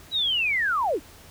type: linear sweep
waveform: sine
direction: down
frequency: 3951 to 240 Hz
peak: -21 dBFS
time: 0.11-1 s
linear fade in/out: 50 ms
effects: added 82 Hz sine -54 dBFS peak until 1.3 s + pink hiss -49 dBFS RMS until 1.3 s